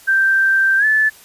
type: tone with pitch glide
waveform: sine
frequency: 1568 to 1739.8 Hz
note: G6 to A6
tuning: 0 to -20 cents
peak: -11 dBFS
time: 0.07-1.1 s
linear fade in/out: 20 ms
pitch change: +180 cents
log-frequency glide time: 0.78-0.85 s
effects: white hiss -44 dBFS RMS until 1.24 s + resampled to 32000 Hz